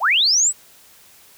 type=linear sweep; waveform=sine; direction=up; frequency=554.4 to 8180 Hz; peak=-13 dBFS; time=0-0.53 s; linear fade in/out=50 ms; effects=white hiss -49 dBFS RMS until 1.37 s